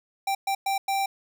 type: tone bursts at uneven times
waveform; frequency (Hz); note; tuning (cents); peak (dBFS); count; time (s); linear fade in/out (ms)
square; 784; G5; 0; -24; 4; 0.27-0.35 / 0.47-0.55 / 0.66-0.78 / 0.88-1.06; 5
effects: none